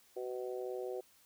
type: harmonic tone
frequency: 125.3 Hz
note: B2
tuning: 25 cents sharp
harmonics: 3 / 4 / 5 / 6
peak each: -40 / -42 / -48 / -50 dBFS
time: 0.16-1.01 s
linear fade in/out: 10 ms
effects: white hiss -66 dBFS RMS until 1.25 s